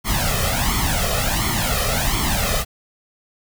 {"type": "noise with flanger", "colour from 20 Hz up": "pink", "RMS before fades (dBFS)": -20, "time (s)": [0.04, 2.65], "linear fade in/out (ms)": 50, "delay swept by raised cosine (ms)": [0.92, 1.63], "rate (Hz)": 1.4, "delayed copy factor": 0.8, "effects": []}